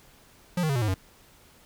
square tone with pitch steps, 177.9 / 156.67 / 137.97 / 121.51 / 107.01 / 94.24 Hz, F3 / D#3 / C#3 / B2 / A2 / F#2, +32 / +12 / -8 / -28 / -48 / +32 cents, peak -24 dBFS, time 0.57-0.942 s, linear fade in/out 5 ms, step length 62 ms, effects pink hiss -56 dBFS RMS until 1.65 s

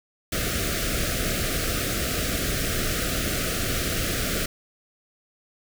pink band-stop noise, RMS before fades -26 dBFS, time 0.32-4.46 s, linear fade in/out 5 ms, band 710 to 1200 Hz, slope 96 dB/octave, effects none

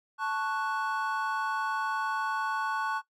triangle chord, F# minor, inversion first, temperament equal, 880 / 1108.7 / 1480 Hz, A5 / C#6 / F#6, 0 / 0 / 0 cents, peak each -31 dBFS, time 0.18-3.02 s, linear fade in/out 50 ms, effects noise-tail reverb RT60 0.1 s tail -17 dB re dry

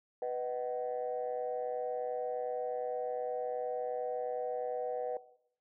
sine chord, B major, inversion none, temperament equal with one note detuned, 493.9 / 622.3 / 753.4 Hz, B4 / D#5 / F#5, 0 / 0 / +31 cents, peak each -34 / -39 / -39 dBFS, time 0.22-5.17 s, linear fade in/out 2 ms, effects noise-tail reverb RT60 0.7 s tail -18 dB re dry + tanh soft clip ceiling -26 dBFS

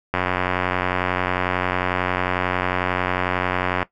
click train, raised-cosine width 0.5 ms, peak -5 dBFS, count 337, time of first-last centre 0.14-3.828 s, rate 91.1 Hz, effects noise-tail reverb RT60 0.1 s tail -17 dB re dry

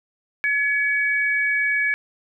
sine tone pair together, 1700 / 2262 Hz, G#6 / C#7, +40 / +34 cents, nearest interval perfect fourth, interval 494 cents, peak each -21 dBFS, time 0.44-1.94 s, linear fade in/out 0 ms, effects none

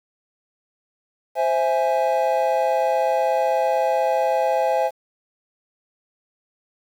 triangle chord, C augmented, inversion none, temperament equal, 523.3 / 659.3 / 830.6 Hz, C5 / E5 / G#5, 0 / 0 / 0 cents, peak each -20 dBFS, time 1.35-4.91 s, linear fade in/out 50 ms, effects 8-bit

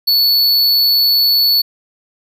square tone, 4435 Hz, C#8, in tune, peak -10 dBFS, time 0.07-1.62 s, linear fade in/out 10 ms, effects none

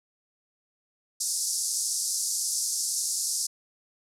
pink band-pass noise, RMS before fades -29 dBFS, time 1.2-3.47 s, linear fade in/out 10 ms, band 5000 to 11000 Hz, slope 48 dB/octave, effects none

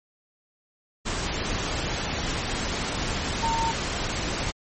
sine tone in noise, 912 Hz, A#5, 38 cents flat, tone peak -23 dBFS, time 3.42-3.72 s, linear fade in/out 20 ms, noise pink, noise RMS -28 dBFS, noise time 1.05-4.52 s, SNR +2 dB, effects MP3 32 kbps

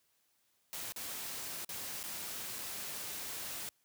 white noise with dropouts, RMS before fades -42 dBFS, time 0.73-3.69 s, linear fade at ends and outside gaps 0 ms, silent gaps 0.922-0.962 / 1.647-1.691 / 2.03-2.038 / 2.585-2.589 s, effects white hiss -75 dBFS RMS until 3.84 s + high-pass 60 Hz 12 dB/octave

